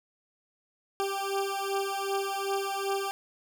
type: beating tone pair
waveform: 20% pulse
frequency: 392 / 394.6 Hz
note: G4 / G4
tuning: 0 / +11 cents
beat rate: 2.6 Hz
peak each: -27 dBFS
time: 1-3.11 s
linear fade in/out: 0 ms
effects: none